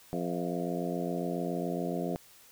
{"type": "harmonic tone with a mistuned harmonic", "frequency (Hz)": 87.2, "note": "F2", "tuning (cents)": -2, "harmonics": [2, 3, 4, 5, 6, 7, 8], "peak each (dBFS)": [-35, -37, -38, -39, -40, -40, -41], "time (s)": [0.13, 2.16], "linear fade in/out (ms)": 0, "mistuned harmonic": 7, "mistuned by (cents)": 78, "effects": ["white hiss -57 dBFS RMS until 2.51 s"]}